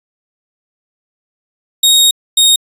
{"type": "tone pair in turn", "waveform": "sawtooth", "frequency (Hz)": [3749, 3727], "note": ["A#7", "A#7"], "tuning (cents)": [9, -1], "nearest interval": "unison", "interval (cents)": 10, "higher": "first", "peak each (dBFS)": -3, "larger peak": "neither", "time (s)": [[1.83, 2.11], [2.37, 2.56]], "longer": "first", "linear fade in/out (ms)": 5, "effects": ["resampled to 32000 Hz"]}